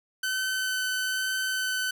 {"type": "tone with vibrato", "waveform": "sawtooth", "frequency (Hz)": 1521, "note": "F#6", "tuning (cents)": 47, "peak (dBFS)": -23, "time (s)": [0.23, 1.91], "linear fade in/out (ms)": 5, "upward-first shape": "sine", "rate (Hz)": 1.1, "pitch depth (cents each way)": 8, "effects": []}